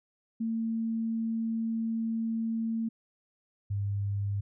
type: tone pair in turn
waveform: sine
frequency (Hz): 225.9 / 100.63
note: A3 / G2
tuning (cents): +46 / +46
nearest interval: octave + major second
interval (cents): 1400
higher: first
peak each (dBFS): -28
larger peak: neither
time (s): 0.4-2.89 / 3.7-4.41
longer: first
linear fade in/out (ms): 10
effects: none